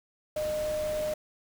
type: tone in noise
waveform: sine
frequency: 611 Hz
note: D#5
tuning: 32 cents flat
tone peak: -28 dBFS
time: 0.36-1.14 s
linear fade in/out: 5 ms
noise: pink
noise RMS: -41 dBFS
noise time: 0.36-1.14 s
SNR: +10 dB
effects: none